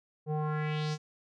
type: tone with low-pass filter sweep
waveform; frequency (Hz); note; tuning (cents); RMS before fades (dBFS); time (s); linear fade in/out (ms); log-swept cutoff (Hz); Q
square; 152.5; D#3; -34; -32; 0.26-0.98; 50; 550 to 6600; 2.6
effects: none